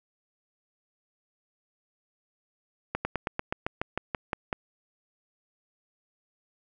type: slowing click train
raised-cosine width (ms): 0.5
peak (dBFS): -13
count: 12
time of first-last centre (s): 2.95-4.528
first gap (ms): 100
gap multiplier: 1.07
effects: none